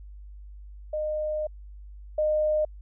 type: tone pair in turn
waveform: sine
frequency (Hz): 612 / 612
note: D#5 / D#5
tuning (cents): -29 / -29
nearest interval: unison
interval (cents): 0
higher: neither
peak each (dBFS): -26 / -21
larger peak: second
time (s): 0.93-1.47 / 2.18-2.65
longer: first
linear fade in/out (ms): 5
effects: added 50 Hz sine -41 dBFS peak until 2.81 s